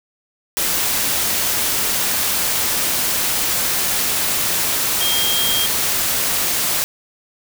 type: tone in noise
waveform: sine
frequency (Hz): 3222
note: G7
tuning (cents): +47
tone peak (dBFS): -19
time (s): 5.01-5.66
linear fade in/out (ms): 0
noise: white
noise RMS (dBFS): -19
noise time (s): 0.57-6.84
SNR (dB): -3
effects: none